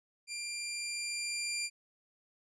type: tone with level ramp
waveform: 15% pulse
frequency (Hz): 2382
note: D7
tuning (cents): +24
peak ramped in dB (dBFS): -31 to -26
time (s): 0.27-1.7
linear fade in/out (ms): 50
effects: resampled to 22050 Hz